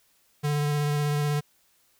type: tone with vibrato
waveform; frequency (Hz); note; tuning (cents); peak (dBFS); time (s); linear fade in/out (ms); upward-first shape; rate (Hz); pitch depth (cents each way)
square; 147; D3; +2; -24; 0.43-1.41; 20; triangle; 16; 18
effects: white hiss -65 dBFS RMS until 1.99 s